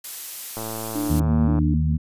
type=noise; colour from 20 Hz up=blue; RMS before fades=-32 dBFS; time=0.04-1.2 s; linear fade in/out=5 ms
type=click train; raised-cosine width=1 ms; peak=-18 dBFS; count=114; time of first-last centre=0.57-1.588 s; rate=111 Hz
type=tone with vibrato; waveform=sine; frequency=261.6 Hz; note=C4; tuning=in tune; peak=-23 dBFS; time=0.95-1.93 s; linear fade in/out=10 ms; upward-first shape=square; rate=1.9 Hz; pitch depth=220 cents each way
type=harmonic tone; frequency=77.6 Hz; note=D#2; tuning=4 cents flat; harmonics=1 / 2 / 3; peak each=-21 / -21 / -26 dBFS; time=1.09-1.98 s; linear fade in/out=20 ms
effects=resampled to 32000 Hz